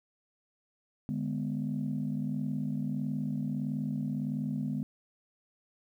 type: chord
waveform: sine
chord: G# diminished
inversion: second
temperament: just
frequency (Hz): 149.51 / 207.7 / 249.2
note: D3 / G#3 / B3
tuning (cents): +31 / 0 / +16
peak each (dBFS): -34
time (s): 1.09-4.83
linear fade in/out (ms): 0
effects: tanh soft clip ceiling -23 dBFS + 11-bit